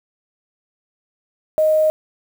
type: tone with quantisation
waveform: sine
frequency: 622.3 Hz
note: D#5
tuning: in tune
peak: -12 dBFS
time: 1.58-1.9 s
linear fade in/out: 0 ms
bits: 6
effects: none